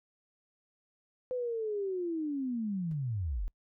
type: linear sweep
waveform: sine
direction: down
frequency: 510 to 34.65 Hz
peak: -31 dBFS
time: 1.31-3.48 s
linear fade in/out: 0 ms
type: noise with exponential decay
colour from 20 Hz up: brown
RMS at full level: -47 dBFS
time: 2.91-2.99 s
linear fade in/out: 2 ms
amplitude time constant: 16 ms
effects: noise-tail reverb RT60 0.1 s tail -26 dB re dry